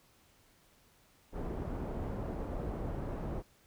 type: low-pass noise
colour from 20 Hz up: pink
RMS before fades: -38 dBFS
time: 1.32-3.43 s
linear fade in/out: 50 ms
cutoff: 680 Hz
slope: 12 dB/octave
effects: pink hiss -66 dBFS RMS until 3.66 s